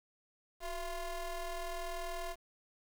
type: ring-modulated tone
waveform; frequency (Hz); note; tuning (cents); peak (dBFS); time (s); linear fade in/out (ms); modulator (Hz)
35% pulse; 349.2; F4; 0; -33; 0.6-2.36; 50; 329
effects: 10-bit